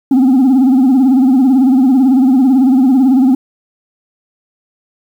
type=tone with vibrato; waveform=sine; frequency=260.9 Hz; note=C4; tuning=5 cents flat; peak=-3 dBFS; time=0.11-3.35 s; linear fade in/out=5 ms; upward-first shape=sine; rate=18 Hz; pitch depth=110 cents each way; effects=tanh soft clip ceiling -5 dBFS + 7-bit